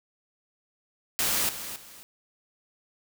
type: noise with echo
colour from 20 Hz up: white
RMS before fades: -26 dBFS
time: 1.19-1.49 s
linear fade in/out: 0 ms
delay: 270 ms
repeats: 2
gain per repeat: -11 dB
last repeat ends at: 2.03 s
effects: none